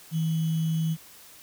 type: tone with sample-and-hold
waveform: sine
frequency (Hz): 161.2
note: E3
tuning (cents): -38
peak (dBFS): -23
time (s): 0.11-0.97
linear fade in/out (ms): 50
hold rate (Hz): 3150
effects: white hiss -50 dBFS RMS until 1.42 s